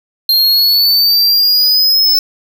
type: exponential sweep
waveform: square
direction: up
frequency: 4186 to 5274 Hz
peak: -8 dBFS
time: 0.29-2.19 s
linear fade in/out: 2 ms
effects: 7-bit